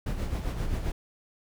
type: noise with tremolo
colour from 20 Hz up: brown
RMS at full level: -28 dBFS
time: 0.06-0.92 s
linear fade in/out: 5 ms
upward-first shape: sine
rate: 7.6 Hz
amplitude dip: 50%
effects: none